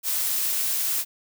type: noise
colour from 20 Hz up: blue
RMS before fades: -25 dBFS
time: 0.03-1.05 s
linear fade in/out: 50 ms
effects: none